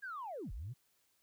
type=linear two-way sweep; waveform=sine; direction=down then up; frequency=1658 to 36.71 to 134.9 Hz; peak=-40 dBFS; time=0.02-0.74 s; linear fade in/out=20 ms; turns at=0.52 s; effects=tanh soft clip ceiling -36 dBFS + white hiss -75 dBFS RMS until 1.22 s